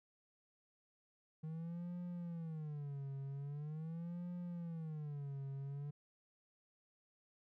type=tone with vibrato; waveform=triangle; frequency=155.56 Hz; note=D#3; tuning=in tune; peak=-40 dBFS; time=1.43-5.91 s; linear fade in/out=10 ms; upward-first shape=sine; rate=0.43 Hz; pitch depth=220 cents each way; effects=none